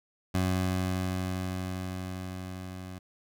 20% pulse tone with level ramp, 92.5 Hz, F#2, in tune, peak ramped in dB -20 to -35 dBFS, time 0.34-2.99 s, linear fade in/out 10 ms, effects none

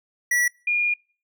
square / sine tone pair in turn, 1945 / 2425 Hz, B6 / D#7, -27 / -45 cents, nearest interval major third, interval 382 cents, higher second, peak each -19 dBFS, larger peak neither, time 0.31-0.48 / 0.67-0.94 s, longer second, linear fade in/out 5 ms, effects noise-tail reverb RT60 0.4 s tail -26 dB re dry

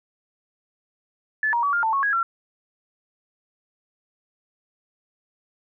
sine tone with pitch steps, 1733 / 945 / 1139 / 1404 / 889 / 1102 / 1656 / 1360 Hz, A6 / A#5 / C#6 / F6 / A5 / C#6 / G#6 / F6, -27 / +23 / +47 / +9 / +18 / -11 / -5 / -46 cents, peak -19 dBFS, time 1.43-2.23 s, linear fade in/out 2 ms, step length 100 ms, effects none

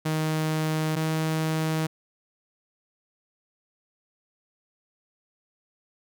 sawtooth tone pair in turn, 156.7 / 158.43 Hz, D#3 / D#3, +13 / +32 cents, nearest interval unison, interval 19 cents, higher second, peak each -20 dBFS, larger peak neither, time 0.05-0.96 / 0.96-1.87 s, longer neither, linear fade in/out 10 ms, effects none

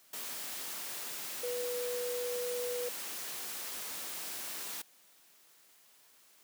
sine tone in noise, 489.6 Hz, B4, 15 cents flat, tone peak -34 dBFS, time 1.43-2.89 s, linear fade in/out 5 ms, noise white, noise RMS -41 dBFS, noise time 0.13-4.82 s, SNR +4 dB, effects white hiss -63 dBFS RMS until 6.43 s + high-pass 200 Hz 12 dB/octave

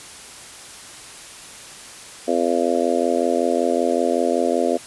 harmonic tone, 85.3 Hz, F2, 40 cents flat, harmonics 3 / 4 / 5 / 6 / 7 / 8, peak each -24 / -24 / -24 / -24 / -24 / -24 dBFS, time 2.27-4.78 s, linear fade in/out 20 ms, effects white hiss -39 dBFS RMS until 4.86 s + resampled to 24000 Hz

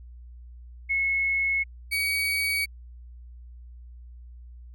sine / 35% pulse tone pair in turn, 2185 / 2258 Hz, C#7 / C#7, -26 / +31 cents, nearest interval minor second, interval 57 cents, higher second, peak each -22 dBFS, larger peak neither, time 0.89-1.64 / 1.91-2.66 s, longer neither, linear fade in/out 20 ms, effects added 60 Hz sine -42 dBFS peak until 4.74 s

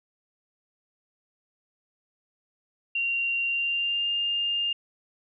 sine tone with pitch glide, 2763 to 2810 Hz, F7 to F7, -19 to +10 cents, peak -24 dBFS, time 2.95-4.73 s, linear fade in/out 5 ms, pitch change +29 cents, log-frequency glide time 3.45-4.09 s, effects none

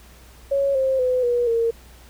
sine tone with pitch steps, 554.4 / 529.4 / 505.5 / 482.6 / 460.8 Hz, C#5 / C5 / B4 / B4 / A#4, 0 / +20 / +40 / -40 / -20 cents, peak -17 dBFS, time 0.51-1.71 s, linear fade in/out 10 ms, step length 240 ms, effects added 60 Hz sine -46 dBFS peak until 2.09 s + pink hiss -50 dBFS RMS until 2.09 s

